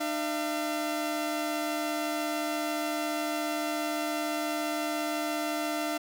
sawtooth tone pair together, 302.9 / 680 Hz, D#4 / F5, -46 / -46 cents, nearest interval octave + major second, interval 1400 cents, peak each -28 dBFS, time 0-5.98 s, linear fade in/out 10 ms, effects none

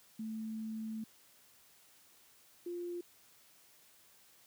sine tone pair in turn, 220.1 / 349.4 Hz, A3 / F4, +1 / +1 cents, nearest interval minor sixth, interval 800 cents, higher second, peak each -38 / -38 dBFS, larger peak neither, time 0.19-1.04 / 2.66-3.01 s, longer first, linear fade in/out 5 ms, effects white hiss -64 dBFS RMS until 4.46 s + high-pass 60 Hz 12 dB/octave

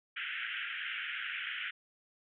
pink band-pass noise, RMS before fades -39 dBFS, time 0.16-1.71 s, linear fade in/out 10 ms, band 1400 to 3200 Hz, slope 96 dB/octave, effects none

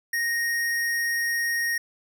square tone, 1864.7 Hz, A#6, in tune, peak -24 dBFS, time 0.13-1.78 s, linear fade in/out 5 ms, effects none

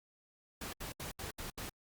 pink noise bursts, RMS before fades -43 dBFS, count 6, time 0.61-1.695 s, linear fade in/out 5 ms, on 120 ms, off 73 ms, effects Opus 48 kbps

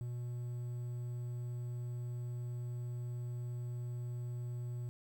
triangle tone with quantisation, 121.5 Hz, B2, 28 cents flat, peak -36 dBFS, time 0.01-4.89 s, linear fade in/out 0 ms, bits 11, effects none

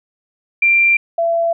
sine tone pair in turn, 2369 / 672.3 Hz, D7 / E5, +14 / +34 cents, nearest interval octave + minor seventh, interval 2180 cents, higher first, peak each -9 / -13 dBFS, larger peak first, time 0.62-0.97 / 1.18-1.53 s, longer neither, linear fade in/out 5 ms, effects none

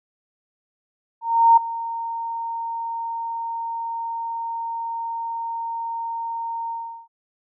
sine tone with ADSR envelope, 921 Hz, A#5, 21 cents flat, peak -8 dBFS, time 1.21-7.08 s, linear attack 360 ms, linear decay 8 ms, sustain -17 dB, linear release 380 ms, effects none

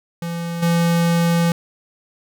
square tone with level steps, 169.5 Hz, E3, 49 cents sharp, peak -24 / -15 dBFS, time 0.22-1.52 s, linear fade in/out 2 ms, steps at 0.62 s, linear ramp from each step 10 ms, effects none

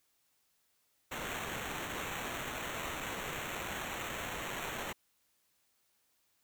white noise with sample-and-hold, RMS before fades -40 dBFS, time 1.11-4.93 s, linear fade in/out 10 ms, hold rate 4900 Hz, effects white hiss -75 dBFS RMS until 6.43 s

